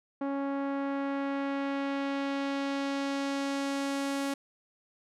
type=tone with low-pass filter sweep; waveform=sawtooth; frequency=277.2 Hz; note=C#4; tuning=in tune; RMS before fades=-32 dBFS; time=0.21-4.34 s; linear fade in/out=5 ms; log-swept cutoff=1100 to 11000 Hz; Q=0.85; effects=none